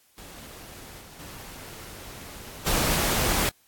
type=noise with level steps; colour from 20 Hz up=pink; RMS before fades=-44 / -47 / -42 / -24 dBFS; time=0.18-3.49 s; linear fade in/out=0 ms; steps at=1.01 / 1.19 / 2.66 s; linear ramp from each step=10 ms; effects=white hiss -62 dBFS RMS until 3.67 s + AAC 64 kbps